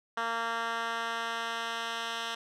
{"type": "tone with band-pass filter sweep", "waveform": "10% pulse", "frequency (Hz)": 230, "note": "A#3", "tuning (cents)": -23, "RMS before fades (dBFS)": -34, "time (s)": [0.17, 2.35], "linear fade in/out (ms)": 5, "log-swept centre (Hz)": [1500, 2800], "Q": 1.2, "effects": []}